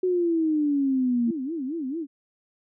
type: exponential sweep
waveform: sine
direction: down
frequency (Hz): 372 to 230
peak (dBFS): -20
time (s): 0.03-1.31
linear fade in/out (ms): 5
type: tone with vibrato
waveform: sine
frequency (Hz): 293.7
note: D4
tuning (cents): 0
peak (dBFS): -27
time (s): 1.26-2.07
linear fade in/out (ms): 50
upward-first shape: sine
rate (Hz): 4.5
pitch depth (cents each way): 250
effects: none